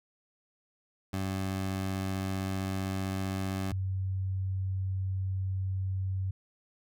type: tone pair in turn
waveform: 20% pulse / sine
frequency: 95.5 / 94.95 Hz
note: G2 / F#2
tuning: -45 / +45 cents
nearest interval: unison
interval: 10 cents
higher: first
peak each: -26 / -29 dBFS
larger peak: first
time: 1.13-3.72 / 3.72-6.31 s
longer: neither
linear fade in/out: 5 ms
effects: none